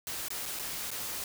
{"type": "noise with dropouts", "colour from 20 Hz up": "white", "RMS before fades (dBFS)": -37, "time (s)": [0.07, 1.24], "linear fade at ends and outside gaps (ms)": 1, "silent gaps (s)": [[0.284, 0.304], [0.456, 0.46], [0.59, 0.595], [0.906, 0.914]], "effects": []}